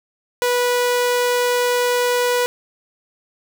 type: tone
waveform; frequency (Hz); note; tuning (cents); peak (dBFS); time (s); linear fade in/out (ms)
sawtooth; 490; B4; -14; -12; 0.42-2.46; 0
effects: none